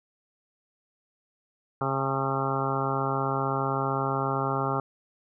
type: harmonic tone with a mistuned harmonic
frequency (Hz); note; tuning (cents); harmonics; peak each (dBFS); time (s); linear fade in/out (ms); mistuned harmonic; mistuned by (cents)
135.6; C#3; -38; 1 / 2 / 3 / 4 / 5 / 6 / 7 / 8 / 9 / 10; -31 / -35 / -33 / -36 / -36 / -33 / -36 / -35 / -33 / -35; 1.81-4.8; 2; 7; -67
effects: none